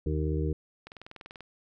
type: harmonic tone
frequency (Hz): 77.1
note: D#2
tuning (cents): -15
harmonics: 1 / 2 / 4 / 5 / 6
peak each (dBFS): -29 / -32 / -35 / -36 / -37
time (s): 0.06-0.53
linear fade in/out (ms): 5
type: click train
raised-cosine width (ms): 0.3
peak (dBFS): -28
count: 12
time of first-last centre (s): 0.87-1.407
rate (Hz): 20.5
effects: none